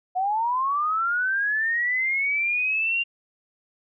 sine linear sweep, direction up, 720 to 2794 Hz, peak -21 dBFS, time 0.15-3.04 s, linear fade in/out 20 ms, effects none

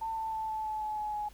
sine tone with pitch steps, 895 / 886.8 / 878.6 / 870.5 / 862.5 / 854.6 / 846.7 / 838.9 Hz, A5 / A5 / A5 / A5 / A5 / G#5 / G#5 / G#5, +29 / +13 / -3 / -19 / -35 / +49 / +33 / +17 cents, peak -32 dBFS, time 0.01-1.29 s, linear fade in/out 10 ms, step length 160 ms, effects added 50 Hz sine -55 dBFS peak until 1.33 s + pink hiss -59 dBFS RMS until 1.33 s

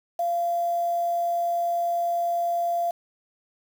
sine tone with quantisation, 690 Hz, F5, 21 cents flat, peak -22 dBFS, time 0.19-2.91 s, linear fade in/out 5 ms, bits 7, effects none

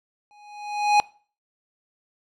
square tone with exponential growth, 830.6 Hz, G#5, in tune, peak -13 dBFS, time 0.31-1 s, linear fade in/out 0 ms, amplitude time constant 150 ms, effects noise-tail reverb RT60 0.4 s tail -22 dB re dry + low-pass 5000 Hz 12 dB/octave

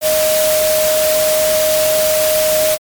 sine tone in noise, 620 Hz, D#5, 6 cents flat, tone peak -12 dBFS, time 0.01-2.78 s, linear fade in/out 50 ms, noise white, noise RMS -18 dBFS, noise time 0.01-2.78 s, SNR +3 dB, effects MP3 96 kbps

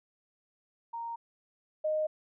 sine tone pair in turn, 929 / 618.3 Hz, A#5 / D#5, -6 / -11 cents, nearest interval perfect fifth, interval 705 cents, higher first, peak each -35 / -27 dBFS, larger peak second, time 0.93-1.16 / 1.84-2.07 s, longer neither, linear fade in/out 10 ms, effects none

